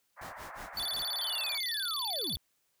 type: band-pass noise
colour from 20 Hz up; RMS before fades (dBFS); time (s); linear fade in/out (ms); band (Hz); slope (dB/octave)
pink; -46; 0.16-1.6; 50; 610 to 2000; 48
type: noise with tremolo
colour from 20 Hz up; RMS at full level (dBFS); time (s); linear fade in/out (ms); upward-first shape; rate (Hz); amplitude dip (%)
pink; -47; 0.21-1.05; 5; sine; 5.5; 100
type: tone with vibrato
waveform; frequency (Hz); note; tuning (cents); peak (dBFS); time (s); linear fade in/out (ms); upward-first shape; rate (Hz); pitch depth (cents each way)
square; 3951; B7; 0; -33; 0.77-2.36; 2; square; 18; 220
type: linear sweep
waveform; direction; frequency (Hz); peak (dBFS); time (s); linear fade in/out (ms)
triangle; down; 3224 to 41.2; -37; 1.21-2.37; 0
effects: white hiss -75 dBFS RMS until 2.8 s

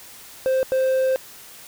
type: tone bursts at uneven times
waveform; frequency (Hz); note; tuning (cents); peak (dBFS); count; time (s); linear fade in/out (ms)
triangle; 523.3; C5; 0; -15; 2; 0.46-0.63 / 0.72-1.16; 0
effects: white hiss -43 dBFS RMS until 1.67 s

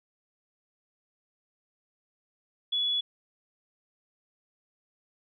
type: tone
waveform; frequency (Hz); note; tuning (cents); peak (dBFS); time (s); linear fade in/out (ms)
sine; 3402; G#7; +41; -25; 2.72-3.01; 10
effects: none

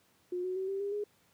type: tone with pitch steps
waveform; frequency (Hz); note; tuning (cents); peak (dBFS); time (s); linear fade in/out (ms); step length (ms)
sine; 358.4 / 368.9 / 379.7 / 390.8 / 402.3 / 414.1; F4 / F#4 / F#4 / G4 / G4 / G#4; +45 / -5 / +45 / -5 / +45 / -5; -32; 0.32-1.04; 5; 120
effects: pink hiss -68 dBFS RMS until 1.33 s + high-pass 100 Hz 12 dB/octave

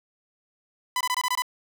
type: tone bursts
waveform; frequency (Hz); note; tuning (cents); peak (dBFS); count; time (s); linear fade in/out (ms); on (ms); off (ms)
sawtooth; 1000; B5; +21; -19; 7; 0.96-1.421; 2; 47; 22
effects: none

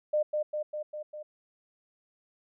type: tone with echo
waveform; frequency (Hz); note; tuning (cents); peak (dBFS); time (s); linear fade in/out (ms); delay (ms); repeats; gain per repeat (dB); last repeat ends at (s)
sine; 604; D5; +48; -23; 0.13-0.23; 10; 200; 5; -3; 1.23
effects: none

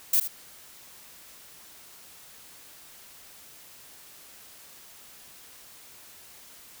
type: noise with echo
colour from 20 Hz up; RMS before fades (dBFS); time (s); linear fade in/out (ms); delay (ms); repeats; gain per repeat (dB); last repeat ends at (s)
violet; -21; 0.13-0.2; 5; 78; 1; -11; 0.278
effects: white hiss -50 dBFS RMS until 6.8 s

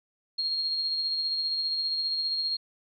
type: tone with tremolo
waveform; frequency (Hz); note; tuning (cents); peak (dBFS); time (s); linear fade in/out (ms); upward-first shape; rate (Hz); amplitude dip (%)
sine; 4252; C8; +27; -25; 0.38-2.57; 10; sine; 15; 30
effects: none

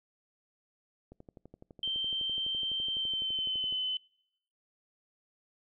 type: click train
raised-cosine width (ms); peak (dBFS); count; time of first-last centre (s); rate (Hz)
2; -36; 32; 1.12-3.725; 11.9
type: tone with pitch glide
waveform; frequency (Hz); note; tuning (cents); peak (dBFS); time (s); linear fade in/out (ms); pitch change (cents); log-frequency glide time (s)
sine; 3128 to 3034; G7 to F#7; -4 to +43; -30; 1.83-3.97; 2; -53; 2.92-3.71
effects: noise-tail reverb RT60 0.8 s tail -26 dB re dry

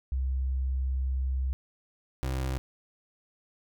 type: tone pair in turn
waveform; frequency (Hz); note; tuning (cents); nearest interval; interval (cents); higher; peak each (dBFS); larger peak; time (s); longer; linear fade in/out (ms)
sine / 30% pulse; 65.41 / 65.41; C2 / C2; 0 / 0; unison; 0; neither; -26; neither; 0.12-1.53 / 2.23-2.58; first; 0
effects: none

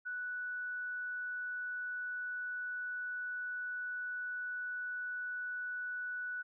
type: tone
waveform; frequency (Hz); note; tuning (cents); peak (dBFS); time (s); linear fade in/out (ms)
sine; 1480; F#6; 0; -37; 0.05-6.43; 20
effects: none

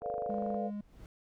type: chord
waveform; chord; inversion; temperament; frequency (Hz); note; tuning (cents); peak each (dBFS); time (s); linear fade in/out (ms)
sine; B half-diminished seventh; third; equal; 440 / 493.9 / 587.3 / 698.5; A4 / B4 / D5 / F5; 0 / 0 / 0 / 0; -41 / -40 / -40 / -36; 0.01-0.71; 50
type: click train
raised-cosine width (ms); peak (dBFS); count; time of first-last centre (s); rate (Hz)
1; -32; 14; 0.02-0.544; 24.8
type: tone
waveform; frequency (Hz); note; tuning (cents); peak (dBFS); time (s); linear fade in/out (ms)
triangle; 206.4; G#3; -10; -34; 0.29-0.81; 5
type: noise with exponential growth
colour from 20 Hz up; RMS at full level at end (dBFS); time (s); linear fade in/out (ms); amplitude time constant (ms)
brown; -47; 0.5-1.06; 1; 120
effects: none

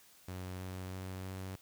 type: tone with pitch steps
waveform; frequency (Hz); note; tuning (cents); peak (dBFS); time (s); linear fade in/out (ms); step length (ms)
sawtooth; 92 / 92.8 / 93.61 / 94.42; F#2 / F#2 / F#2 / F#2; -9 / +6 / +21 / +36; -37; 0.28-1.56; 5; 320
effects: white hiss -62 dBFS RMS until 1.61 s

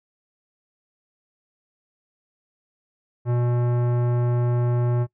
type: tone with tanh clipping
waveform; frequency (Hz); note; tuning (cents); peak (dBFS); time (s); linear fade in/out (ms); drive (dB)
sine; 121.2; B2; -32; -21; 3.25-5.07; 50; 17
effects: noise-tail reverb RT60 0.1 s tail -21 dB re dry

